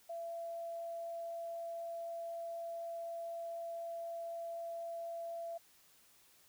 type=tone; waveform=sine; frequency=674 Hz; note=E5; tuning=38 cents sharp; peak=-40 dBFS; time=0.09-5.58 s; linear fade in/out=10 ms; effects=white hiss -66 dBFS RMS until 6.48 s